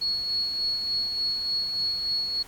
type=tone with tremolo; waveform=sine; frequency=4351 Hz; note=C#8; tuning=33 cents flat; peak=-23 dBFS; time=0.01-2.43 s; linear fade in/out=10 ms; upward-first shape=sine; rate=3.4 Hz; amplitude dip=40%; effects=pink hiss -49 dBFS RMS until 2.47 s + AAC 64 kbps